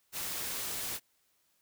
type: noise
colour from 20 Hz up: white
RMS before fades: -37 dBFS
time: 0.12-1 s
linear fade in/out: 50 ms
effects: white hiss -73 dBFS RMS until 1.61 s